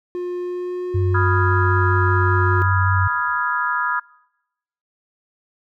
triangle tone with pitch glide, 356.3 to 360.4 Hz, F4 to F#4, +35 to -45 cents, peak -21 dBFS, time 0.15-2.62 s, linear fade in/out 0 ms, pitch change +20 cents, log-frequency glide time 0.39-0.83 s
sine tone with vibrato, 94.6 Hz, F#2, 39 cents sharp, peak -16 dBFS, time 0.94-3.08 s, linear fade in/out 10 ms, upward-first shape square, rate 5.2 Hz, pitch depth 14 cents each way
sine chord, F half-diminished seventh, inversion second, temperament equal, 987.8 / 1244.5 / 1396.9 / 1661.2 Hz, Cb6 / Eb6 / F6 / Ab6, 0 / 0 / 0 / 0 cents, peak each -24 dBFS, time 1.14-4 s, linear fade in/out 10 ms
effects noise-tail reverb RT60 0.9 s tail -24 dB re dry

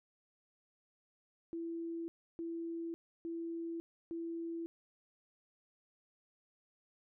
sine tone bursts, 333.5 Hz, E4, 20 cents sharp, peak -38 dBFS, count 4, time 1.53-4.66 s, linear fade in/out 0 ms, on 550 ms, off 310 ms, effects none

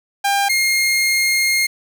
sawtooth tone pair in turn, 799 / 2133 Hz, G5 / C7, +33 / +33 cents, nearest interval octave + perfect fourth, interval 1700 cents, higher second, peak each -11 dBFS, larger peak neither, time 0.24-0.49 / 0.49-1.67 s, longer second, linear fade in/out 10 ms, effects 7-bit

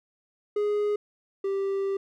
triangle tone pair in turn, 415.3 / 392 Hz, G#4 / G4, 0 / 0 cents, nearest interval minor second, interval 100 cents, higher first, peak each -21 / -23 dBFS, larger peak first, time 0.56-0.96 / 1.44-1.97 s, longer second, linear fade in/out 5 ms, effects none

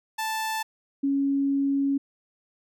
sawtooth / sine tone pair in turn, 880 / 277.2 Hz, A5 / C#4, 0 / 0 cents, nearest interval octave + minor sixth, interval 2000 cents, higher first, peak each -23 / -21 dBFS, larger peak second, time 0.18-0.63 / 1.03-1.98 s, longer second, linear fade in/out 10 ms, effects none

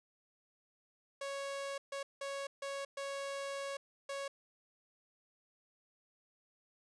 sawtooth tone bursts at uneven times, 554.4 Hz, C#5, in tune, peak -35 dBFS, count 6, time 1.21-1.78 / 1.92-2.03 / 2.21-2.47 / 2.62-2.85 / 2.97-3.77 / 4.09-4.28 s, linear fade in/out 5 ms, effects resampled to 22050 Hz

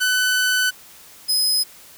sawtooth tone pair in turn, 1503 / 5055 Hz, F#6 / D#8, +27 / +27 cents, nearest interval octave + major sixth, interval 2100 cents, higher second, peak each -13 / -14 dBFS, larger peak first, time 0-0.71 / 1.28-1.64 s, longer first, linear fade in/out 20 ms, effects white hiss -45 dBFS RMS until 1.97 s

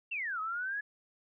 sine exponential two-way sweep, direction down then up, 2800 to 1257 to 1711 Hz, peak -33 dBFS, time 0.11-0.81 s, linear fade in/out 10 ms, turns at 0.4 s, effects none

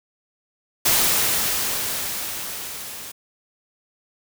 white noise with level ramp, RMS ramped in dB -17 to -36 dBFS, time 0.85-3.12 s, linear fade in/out 10 ms, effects none

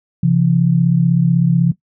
sine tone pair together, 133.95 / 170 Hz, C3 / F3, +41 / -46 cents, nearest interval major third, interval 413 cents, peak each -14 / -12 dBFS, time 0.23-1.72 s, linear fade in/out 5 ms, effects noise-tail reverb RT60 0.1 s tail -17 dB re dry

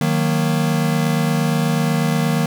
square chord, D# minor, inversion none, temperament equal with one note detuned, 155.56 / 183.93 / 233.1 Hz, D#3 / F#3 / A#3, 0 / -10 / 0 cents, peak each -19 / -23 / -22 dBFS, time 0.01-2.46 s, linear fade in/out 2 ms, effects none

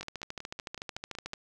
two click trains, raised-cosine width 0.2 ms, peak -24 / -20 dBFS, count 8 / 19, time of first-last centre 0.03-1.338 / 0.01-1.334 s, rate 5.35 / 13.6 Hz, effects none

